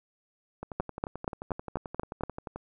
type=two click trains; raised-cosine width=1 ms; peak=-23 / -14 dBFS; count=23 / 7; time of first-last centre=0.63-2.56 / 0.8-2.235 s; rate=11.4 / 4.18 Hz; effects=none